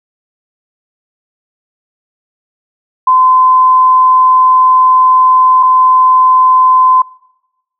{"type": "tone pair in turn", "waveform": "sine", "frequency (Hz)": [1026, 1026], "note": ["C6", "C6"], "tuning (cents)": [-34, -34], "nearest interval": "unison", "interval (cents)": 0, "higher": "neither", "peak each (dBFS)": -4, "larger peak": "neither", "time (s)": [[3.07, 5.63], [5.63, 7.02]], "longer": "first", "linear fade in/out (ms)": 5, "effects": ["noise-tail reverb RT60 1.0 s tail -24 dB re dry"]}